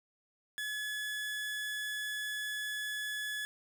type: tone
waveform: 30% pulse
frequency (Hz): 1705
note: G#6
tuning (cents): +45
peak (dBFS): -33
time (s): 0.58-3.45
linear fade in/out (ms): 0
effects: none